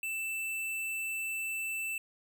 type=tone; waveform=square; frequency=2655 Hz; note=E7; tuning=12 cents sharp; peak=-34 dBFS; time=0.03-1.98 s; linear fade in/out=2 ms; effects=none